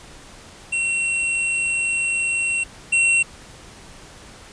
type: tone pair in turn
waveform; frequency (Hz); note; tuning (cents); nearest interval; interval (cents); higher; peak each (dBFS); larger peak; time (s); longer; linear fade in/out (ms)
square; 2726 / 2726; F7 / F7; -43 / -43; unison; 0; neither; -20 / -15; second; 0.72-2.64 / 2.92-3.23; first; 10
effects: pink hiss -43 dBFS RMS until 4.52 s + resampled to 22050 Hz